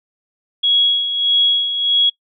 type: tone with tremolo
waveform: sine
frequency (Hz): 3327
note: G#7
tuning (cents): +2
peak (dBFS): -10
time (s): 0.63-2.1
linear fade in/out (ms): 10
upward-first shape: sine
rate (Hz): 1.6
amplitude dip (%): 60
effects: noise-tail reverb RT60 0.1 s tail -24 dB re dry